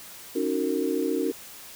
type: chord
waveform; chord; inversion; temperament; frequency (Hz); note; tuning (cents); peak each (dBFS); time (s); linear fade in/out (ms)
sine; D# minor seventh; third; equal with one note detuned; 277.2 / 311.1 / 370 / 457.4; C#4 / D#4 / F#4 / A#4; 0 / 0 / 0 / -33; -29; 0.35-1.32; 10
effects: white hiss -44 dBFS RMS until 1.75 s